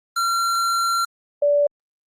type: tone pair in turn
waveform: square / sine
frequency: 1368 / 579.7 Hz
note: F6 / D5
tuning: -36 / -23 cents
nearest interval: octave + minor third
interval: 1487 cents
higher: first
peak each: -19 / -14 dBFS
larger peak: second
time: 0.16-1.05 / 1.42-1.67 s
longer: first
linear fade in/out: 5 ms
effects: low-pass 12000 Hz 12 dB/octave + Opus 24 kbps